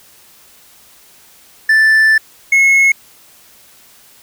triangle tone pair in turn, 1762 / 2177 Hz, A6 / C#7, +2 / -32 cents, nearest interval major third, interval 366 cents, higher second, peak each -5 dBFS, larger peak neither, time 1.69-2.18 / 2.52-2.92 s, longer first, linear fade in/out 5 ms, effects white hiss -45 dBFS RMS until 4.22 s

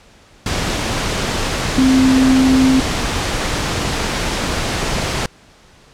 sine tone in noise, 261.6 Hz, C4, in tune, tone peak -9 dBFS, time 1.78-2.8 s, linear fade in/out 2 ms, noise pink, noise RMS -19 dBFS, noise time 0.46-5.26 s, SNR +7 dB, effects pink hiss -47 dBFS RMS until 5.93 s + low-pass 7000 Hz 12 dB/octave

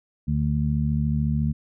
harmonic tone, 74 Hz, D2, 14 cents sharp, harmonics 1 / 2 / 3, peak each -26 / -23 / -26 dBFS, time 0.27-1.53 s, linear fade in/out 20 ms, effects none

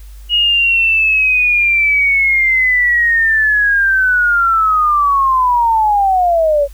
sine linear sweep, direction down, 2890 to 554.4 Hz, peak -9 dBFS, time 0.29-6.68 s, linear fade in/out 50 ms, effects added 50 Hz sine -31 dBFS peak until 6.73 s + white hiss -48 dBFS RMS until 6.73 s

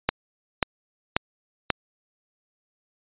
click train, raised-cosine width 0.3 ms, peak -3 dBFS, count 4, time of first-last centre 0.09-1.703 s, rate 1.86 Hz, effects resampled to 8000 Hz

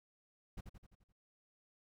brown noise with echo, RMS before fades -43 dBFS, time 0.57-0.61 s, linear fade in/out 10 ms, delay 86 ms, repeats 6, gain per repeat -5 dB, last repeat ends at 1.126 s, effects none

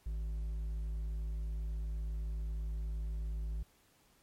triangle tone with hard clipping, 54 Hz, A1, 32 cents flat, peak -36 dBFS, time 0.06-3.63 s, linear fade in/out 5 ms, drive 7 dB, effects pink hiss -68 dBFS RMS until 4.22 s + MP3 64 kbps

